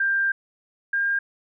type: tone pair in turn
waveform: sine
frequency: 1588 / 1607.4 Hz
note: G6 / G6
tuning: +22 / +43 cents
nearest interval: unison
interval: 21 cents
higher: second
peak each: -19 / -20 dBFS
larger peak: first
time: 0-0.32 / 0.93-1.19 s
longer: first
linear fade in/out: 5 ms
effects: none